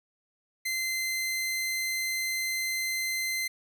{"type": "tone", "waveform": "sawtooth", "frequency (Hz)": 2070, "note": "C7", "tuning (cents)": -19, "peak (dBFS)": -25, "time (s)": [0.65, 3.48], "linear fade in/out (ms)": 10, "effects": []}